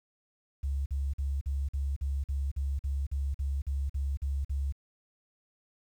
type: tone bursts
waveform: sine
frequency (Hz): 69.3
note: C#2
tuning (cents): 0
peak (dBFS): -28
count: 15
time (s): 0.63-4.724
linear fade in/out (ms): 10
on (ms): 230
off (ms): 46
effects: 10-bit